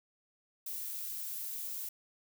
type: noise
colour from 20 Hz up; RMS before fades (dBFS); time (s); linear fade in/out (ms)
violet; -40; 0.66-1.89; 5
effects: none